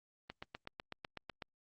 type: click train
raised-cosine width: 0.3 ms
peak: -27 dBFS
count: 10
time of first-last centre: 0.3-1.422 s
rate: 8.02 Hz
effects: Opus 24 kbps